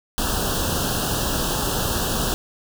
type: band-stop noise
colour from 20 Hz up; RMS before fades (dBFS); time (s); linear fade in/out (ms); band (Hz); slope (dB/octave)
pink; -23; 0.18-2.34; 0; 1700 to 2700; 96
effects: none